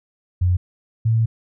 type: tone pair in turn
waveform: sine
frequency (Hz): 89.7 / 113.01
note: F2 / A2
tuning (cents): +47 / +47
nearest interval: major third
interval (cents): 400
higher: second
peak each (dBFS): -14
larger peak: neither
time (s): 0.41-0.57 / 1.05-1.26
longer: second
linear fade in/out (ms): 10
effects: none